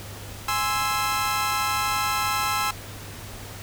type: chord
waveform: sawtooth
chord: Ab augmented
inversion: none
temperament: equal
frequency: 830.6 / 1046.5 / 1318.5 Hz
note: Ab5 / C6 / E6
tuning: 0 / 0 / 0 cents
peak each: -25 / -24 / -22 dBFS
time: 0.48-2.71 s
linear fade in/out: 5 ms
effects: added 101 Hz sine -40 dBFS peak until 3.62 s + pink hiss -40 dBFS RMS until 3.62 s